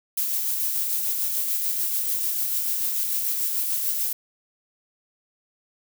violet noise with tremolo, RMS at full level -24 dBFS, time 0.17-4.13 s, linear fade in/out 5 ms, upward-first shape sine, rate 6.8 Hz, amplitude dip 30%, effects none

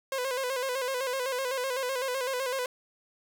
sawtooth tone with vibrato, 517 Hz, C5, 21 cents flat, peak -25 dBFS, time 0.12-2.66 s, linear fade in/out 2 ms, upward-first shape square, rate 7.9 Hz, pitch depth 67 cents each way, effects none

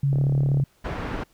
sine tone with vibrato, 138.59 Hz, C#3, in tune, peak -18 dBFS, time 0.03-0.64 s, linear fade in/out 5 ms, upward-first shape square, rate 8.1 Hz, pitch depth 10 cents each way
click train, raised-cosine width 2 ms, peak -19 dBFS, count 18, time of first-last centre 0.13-0.6 s, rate 36.2 Hz
pink low-pass noise, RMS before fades -30 dBFS, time 0.84-1.24 s, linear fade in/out 10 ms, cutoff 1800 Hz, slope 12 dB/octave
effects pink hiss -62 dBFS RMS until 1.33 s

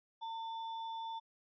sine tone with sample-and-hold, 906 Hz, A#5, 50 cents flat, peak -39 dBFS, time 0.21-1.2 s, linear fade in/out 20 ms, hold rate 4410 Hz, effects resampled to 11025 Hz

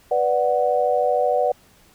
sine chord, B minor, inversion none, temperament equal, 493.9 / 587.3 / 740 Hz, B4 / D5 / F#5, 0 / 0 / 0 cents, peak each -21 dBFS, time 0.11-1.52 s, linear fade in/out 5 ms, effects pink hiss -54 dBFS RMS until 1.94 s

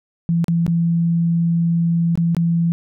sine tone with dropouts, 168.4 Hz, E3, 37 cents sharp, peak -14 dBFS, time 0.29-2.72 s, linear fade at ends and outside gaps 0 ms, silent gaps 0.443-0.482 / 0.665-0.679 / 2.155-2.175 / 2.348-2.367 s, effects none

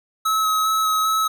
square tone with vibrato, 1286 Hz, E6, 43 cents flat, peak -18 dBFS, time 0.25-1.28 s, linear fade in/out 10 ms, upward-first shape square, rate 2.5 Hz, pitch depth 11 cents each way, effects none

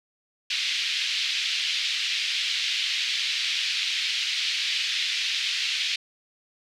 white band-pass noise, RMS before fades -27 dBFS, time 0.5-5.96 s, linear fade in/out 5 ms, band 2300 to 4200 Hz, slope 24 dB/octave, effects none

